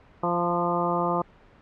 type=harmonic tone with a mistuned harmonic; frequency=173.5 Hz; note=F3; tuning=11 cents flat; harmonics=1 / 2 / 3 / 4 / 5 / 6 / 7; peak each=-30 / -30 / -30 / -30 / -30 / -30 / -30 dBFS; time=0.23-1.22 s; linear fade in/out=5 ms; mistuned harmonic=5; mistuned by=+23 cents; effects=pink hiss -54 dBFS RMS until 1.61 s + low-pass 2000 Hz 12 dB/octave